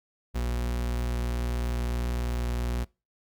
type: tone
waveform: 40% pulse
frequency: 60.1 Hz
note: B1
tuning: 46 cents flat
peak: -26 dBFS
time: 0.34-2.85 s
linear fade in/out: 20 ms
effects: noise-tail reverb RT60 0.3 s tail -25 dB re dry + Opus 48 kbps